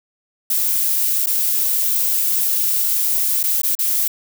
violet noise with dropouts, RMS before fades -18 dBFS, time 0.5-4.08 s, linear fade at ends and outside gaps 5 ms, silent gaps 1.261-1.269 / 3.431-3.437 / 3.618-3.633 / 3.752-3.789 s, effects none

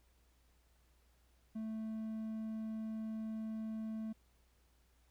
triangle tone, 220 Hz, A3, in tune, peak -37 dBFS, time 1.55-4.13 s, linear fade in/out 10 ms, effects added 60 Hz sine -69 dBFS peak until 5.1 s + pink hiss -75 dBFS RMS until 5.1 s

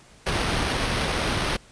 pink noise with sample-and-hold, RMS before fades -25 dBFS, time 0.26-1.57 s, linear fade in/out 10 ms, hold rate 7350 Hz, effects pink hiss -52 dBFS RMS until 1.71 s + resampled to 22050 Hz

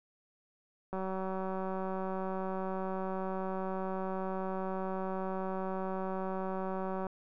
click train, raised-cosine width 1 ms, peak -24 dBFS, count 1161, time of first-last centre 0.93-7.068 s, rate 189 Hz, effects none

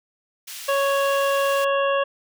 pink high-pass noise, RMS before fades -36 dBFS, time 0.47-1.65 s, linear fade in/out 10 ms, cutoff 2800 Hz, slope 12 dB/octave
harmonic tone, 554.4 Hz, C#5, in tune, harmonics 1 / 2 / 3 / 5 / 6, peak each -20 / -24 / -29 / -30 / -37 dBFS, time 0.68-2.04 s, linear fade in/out 10 ms
effects none

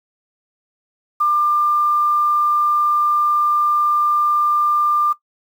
sine tone with quantisation, 1194 Hz, D6, 28 cents sharp, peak -13 dBFS, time 1.2-5.13 s, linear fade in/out 10 ms, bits 7, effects noise-tail reverb RT60 0.1 s tail -17 dB re dry

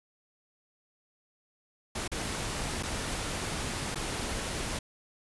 pink noise with dropouts, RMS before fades -34 dBFS, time 1.95-4.79 s, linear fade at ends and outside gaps 5 ms, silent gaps 2.078-2.116 / 2.828-2.832 / 3.947-3.956 s, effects resampled to 24000 Hz

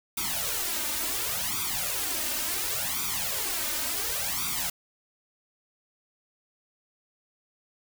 white noise with flanger, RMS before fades -30 dBFS, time 0.17-4.7 s, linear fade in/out 5 ms, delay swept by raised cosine 0.84 to 3.34 ms, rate 0.7 Hz, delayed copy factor +1, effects none

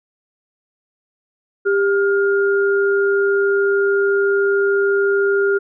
sine tone pair together, 397.4 / 1416.2 Hz, G4 / F6, +24 / +24 cents, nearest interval octave + minor seventh, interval 2200 cents, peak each -14 / -20 dBFS, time 1.65-5.59 s, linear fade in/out 20 ms, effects none

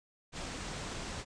pink low-pass noise, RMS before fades -41 dBFS, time 0.32-1.25 s, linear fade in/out 50 ms, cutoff 8700 Hz, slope 48 dB/octave, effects resampled to 22050 Hz

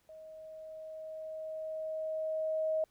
sine tone with level ramp, 631 Hz, D#5, 24 cents sharp, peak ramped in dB -48 to -28 dBFS, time 0.09-2.84 s, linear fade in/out 2 ms, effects pink hiss -72 dBFS RMS until 2.9 s

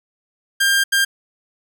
sawtooth tone bursts at uneven times, 1598 Hz, G6, 33 cents sharp, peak -10 dBFS, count 2, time 0.6-0.84 / 0.92-1.05 s, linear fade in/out 10 ms, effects none

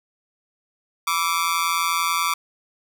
sawtooth tone with amplitude modulation, 1161 Hz, D6, 20 cents flat, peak -12 dBFS, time 1.07-2.34 s, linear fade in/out 5 ms, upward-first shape sine, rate 171 Hz, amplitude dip 95%, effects none

